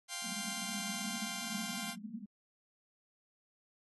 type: chord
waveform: 5% pulse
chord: F suspended second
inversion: none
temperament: just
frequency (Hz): 698.5 / 785.8 / 1047.7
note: F5 / G5 / C6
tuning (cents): 0 / +4 / +2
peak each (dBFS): -33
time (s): 0.08-1.96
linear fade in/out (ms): 50
type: band-pass noise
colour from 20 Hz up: white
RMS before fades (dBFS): -45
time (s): 0.22-2.26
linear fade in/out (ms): 2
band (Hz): 190 to 230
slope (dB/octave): 96
effects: AAC 32 kbps